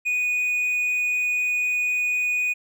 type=tone; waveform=triangle; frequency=2474 Hz; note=D#7; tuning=10 cents flat; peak=-19 dBFS; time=0.05-2.54 s; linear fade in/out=20 ms; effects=none